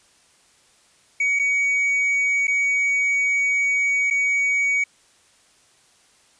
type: tone with dropouts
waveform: triangle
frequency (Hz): 2252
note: C#7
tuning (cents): +27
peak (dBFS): -16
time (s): 1.2-4.84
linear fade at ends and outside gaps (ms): 5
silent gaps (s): 1.391-1.395 / 2.471-2.479 / 4.102-4.108
effects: white hiss -57 dBFS RMS until 6.39 s + resampled to 22050 Hz